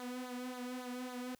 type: tone with flanger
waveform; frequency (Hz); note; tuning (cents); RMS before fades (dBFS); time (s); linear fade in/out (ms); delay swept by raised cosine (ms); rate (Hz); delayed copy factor
sawtooth; 250; B3; +21; -43; 0-1.35; 0; 0.36 to 2.96; 3.6; -0.75
effects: white hiss -72 dBFS RMS until 1.39 s